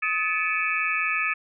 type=tone cluster; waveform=sine; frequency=1267 / 1735 / 2263 / 2428 / 2606 Hz; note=D#6 / A6 / C#7 / D#7 / E7; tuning=+31 / -25 / +35 / -43 / -20 cents; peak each=-29 dBFS; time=0.02-1.34 s; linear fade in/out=10 ms; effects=none